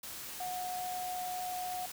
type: tone in noise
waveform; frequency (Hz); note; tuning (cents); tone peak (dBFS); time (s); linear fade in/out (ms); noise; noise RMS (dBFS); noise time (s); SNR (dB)
sine; 729; F#5; -26; -36; 0.4-1.86; 5; white; -44; 0.03-1.92; +5
effects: none